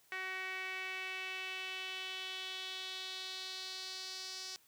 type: tone with band-pass filter sweep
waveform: sawtooth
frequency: 375.8 Hz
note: F#4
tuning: 27 cents sharp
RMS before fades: -43 dBFS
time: 0.12-4.56 s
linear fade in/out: 0 ms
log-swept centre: 2000 to 5100 Hz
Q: 3.3
effects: white hiss -68 dBFS RMS until 4.67 s + high-pass 80 Hz 12 dB/octave